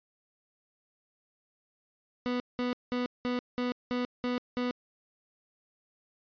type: tone bursts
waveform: 30% pulse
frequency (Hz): 246.9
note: B3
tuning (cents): 0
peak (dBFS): -26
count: 8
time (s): 2.26-4.71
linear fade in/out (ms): 0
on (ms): 140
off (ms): 190
effects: resampled to 11025 Hz